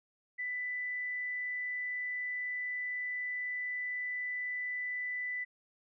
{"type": "tone", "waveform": "sine", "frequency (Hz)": 1989, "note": "B6", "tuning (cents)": 12, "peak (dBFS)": -34, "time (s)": [0.38, 5.45], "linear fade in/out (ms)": 20, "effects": []}